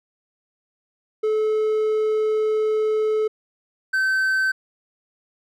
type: tone pair in turn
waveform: triangle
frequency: 432.3 / 1540.5 Hz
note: A4 / G6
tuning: -31 / -31 cents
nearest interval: octave + minor seventh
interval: 2200 cents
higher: second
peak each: -16 dBFS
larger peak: neither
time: 1.23-3.28 / 3.93-4.52 s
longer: first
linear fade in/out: 10 ms
effects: none